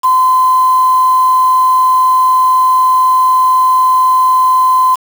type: tone with quantisation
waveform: sine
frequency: 1026 Hz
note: C6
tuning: 34 cents flat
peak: -6 dBFS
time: 0.03-4.96 s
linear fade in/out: 20 ms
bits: 4
effects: none